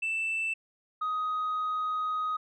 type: tone pair in turn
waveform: sine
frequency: 2655 / 1253 Hz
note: E7 / D#6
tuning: +12 / +12 cents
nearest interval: octave + minor second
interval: 1300 cents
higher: first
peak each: -26 dBFS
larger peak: neither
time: 0.02-0.54 / 1.01-2.37 s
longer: second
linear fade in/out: 10 ms
effects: tanh soft clip ceiling -26 dBFS